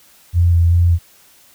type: tone with vibrato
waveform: sine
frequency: 85.7 Hz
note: F2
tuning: 32 cents flat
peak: -9 dBFS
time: 0.33-0.99 s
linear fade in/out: 50 ms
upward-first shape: square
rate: 2.6 Hz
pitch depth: 16 cents each way
effects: white hiss -49 dBFS RMS until 1.54 s